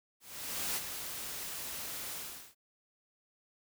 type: noise with ADSR envelope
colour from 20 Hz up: white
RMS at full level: -34 dBFS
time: 0.2-2.55 s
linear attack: 560 ms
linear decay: 39 ms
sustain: -7 dB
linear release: 390 ms
effects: none